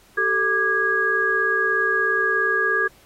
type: tone cluster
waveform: sine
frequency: 385.9 / 442.8 / 1190 / 1651 Hz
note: G4 / A4 / D6 / G#6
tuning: -27 / +11 / +22 / -11 cents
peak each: -27 / -27 / -26 / -19 dBFS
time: 0.17-2.88 s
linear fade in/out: 10 ms
effects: pink hiss -54 dBFS RMS until 3.05 s + AAC 48 kbps